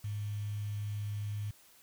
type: tone with quantisation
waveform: sine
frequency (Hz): 103.83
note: G#2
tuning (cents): 0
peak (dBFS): -34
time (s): 0.04-1.51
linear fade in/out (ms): 5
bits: 9
effects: white hiss -61 dBFS RMS until 1.82 s